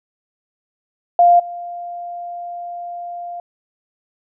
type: tone with level steps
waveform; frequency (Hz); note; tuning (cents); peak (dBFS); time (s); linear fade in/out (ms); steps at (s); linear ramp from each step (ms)
sine; 698.5; F5; 0; -7 / -26; 1.19-3.4; 2; 1.39; 10
effects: none